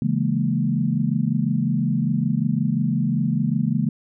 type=chord; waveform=sine; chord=A# half-diminished seventh; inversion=first; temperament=equal; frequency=138.59 / 164.81 / 207.7 / 233.1 Hz; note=C#3 / E3 / G#3 / A#3; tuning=0 / 0 / 0 / 0 cents; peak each=-24 dBFS; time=0.02-3.89 s; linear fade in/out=2 ms; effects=none